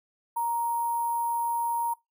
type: tone with sample-and-hold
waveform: sine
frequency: 937 Hz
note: A#5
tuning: 9 cents sharp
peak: -25 dBFS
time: 0.36-1.94 s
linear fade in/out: 10 ms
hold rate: 11025 Hz
effects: noise-tail reverb RT60 0.2 s tail -24 dB re dry